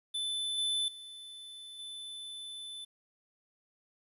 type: tone with level steps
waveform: square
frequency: 3514 Hz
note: A7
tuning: 3 cents flat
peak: -33 / -30 / -46 / -42 dBFS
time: 0.14-2.85 s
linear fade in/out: 10 ms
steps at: 0.58 / 0.88 / 1.79 s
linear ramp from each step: 2 ms
effects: resampled to 32000 Hz + 11-bit